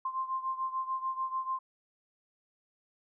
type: beating tone pair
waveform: sine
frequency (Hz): 1048 / 1054.8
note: C6 / C6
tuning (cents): +2 / +14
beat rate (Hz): 6.8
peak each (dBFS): -33 / -37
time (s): 0.05-1.59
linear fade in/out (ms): 5
effects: none